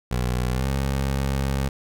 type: tone with pitch glide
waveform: 20% pulse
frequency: 61.74 to 67.72 Hz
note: B1 to C#2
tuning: 0 to -40 cents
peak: -17 dBFS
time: 0.11-1.69 s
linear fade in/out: 5 ms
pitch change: +160 cents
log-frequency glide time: 0.5-0.68 s
effects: none